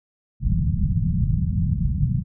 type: low-pass noise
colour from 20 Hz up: white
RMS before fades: -21 dBFS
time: 0.4-2.24 s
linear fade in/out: 50 ms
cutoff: 180 Hz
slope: 48 dB/octave
effects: none